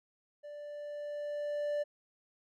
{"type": "tone with level ramp", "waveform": "triangle", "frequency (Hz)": 587.3, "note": "D5", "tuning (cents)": 0, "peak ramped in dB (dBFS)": [-42, -28], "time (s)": [0.43, 1.84], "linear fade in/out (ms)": 20, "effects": []}